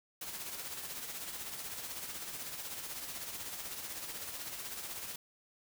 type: noise with tremolo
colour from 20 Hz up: white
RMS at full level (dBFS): -41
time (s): 0.21-5.16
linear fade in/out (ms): 5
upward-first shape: sine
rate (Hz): 16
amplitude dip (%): 45
effects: none